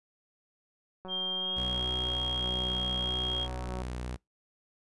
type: click train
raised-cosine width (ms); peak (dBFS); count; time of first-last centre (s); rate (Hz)
1; -30; 516; 1.05-3.819; 186
type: tone with pitch glide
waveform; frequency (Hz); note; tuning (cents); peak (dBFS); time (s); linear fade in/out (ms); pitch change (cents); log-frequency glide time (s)
sine; 3195 to 3253; G7 to G#7; +32 to -37; -30; 1.08-3.48; 50; +31; 1.36-1.55
type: tone with vibrato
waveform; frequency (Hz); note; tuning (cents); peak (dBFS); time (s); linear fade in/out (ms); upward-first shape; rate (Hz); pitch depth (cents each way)
sawtooth; 61.74; B1; 0; -31; 1.56-4.17; 20; triangle; 3.2; 14
effects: noise-tail reverb RT60 0.2 s tail -26 dB re dry + resampled to 24000 Hz